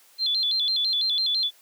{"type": "tone with vibrato", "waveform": "sine", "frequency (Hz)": 3790, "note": "A#7", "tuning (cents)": 28, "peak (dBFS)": -21, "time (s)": [0.18, 1.51], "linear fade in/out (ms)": 50, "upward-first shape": "square", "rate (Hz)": 6, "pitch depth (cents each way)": 160, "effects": ["white hiss -56 dBFS RMS until 1.61 s", "high-pass 400 Hz 12 dB/octave"]}